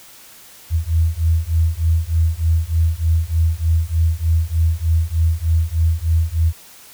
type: beating tone pair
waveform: sine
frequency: 80.1 / 83.4 Hz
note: E2 / E2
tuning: -49 / +21 cents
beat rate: 3.3 Hz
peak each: -17 dBFS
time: 0.7-6.53 s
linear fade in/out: 50 ms
effects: white hiss -43 dBFS RMS until 6.93 s